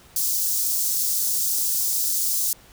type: high-pass noise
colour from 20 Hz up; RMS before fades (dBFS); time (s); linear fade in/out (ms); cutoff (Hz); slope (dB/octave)
white; -23; 0.16-2.53; 2; 5100; 24
effects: pink hiss -51 dBFS RMS until 2.72 s